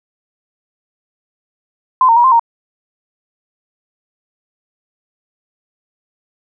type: tone with pitch steps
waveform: sine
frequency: 1028 / 917 / 956 / 1045 / 929 Hz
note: C6 / A#5 / A#5 / C6 / A#5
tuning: -31 / -29 / +43 / -2 / -6 cents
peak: -6 dBFS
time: 2.01-2.395 s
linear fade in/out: 2 ms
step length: 77 ms
effects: none